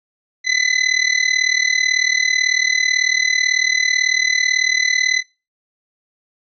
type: tone with amplitude modulation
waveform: sawtooth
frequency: 2016 Hz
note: B6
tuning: 35 cents sharp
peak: -7 dBFS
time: 0.44-5.23 s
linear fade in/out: 50 ms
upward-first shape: sine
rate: 38.1 Hz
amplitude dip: 85%
effects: noise-tail reverb RT60 0.3 s tail -25 dB re dry + resampled to 16000 Hz